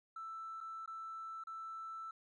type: tone with dropouts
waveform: triangle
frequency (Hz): 1324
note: E6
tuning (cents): +7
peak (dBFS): -40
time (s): 0.16-2.11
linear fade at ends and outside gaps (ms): 5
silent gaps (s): 0.605-0.61 / 0.86-0.876 / 1.438-1.47
effects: tanh soft clip ceiling -41 dBFS + resampled to 24000 Hz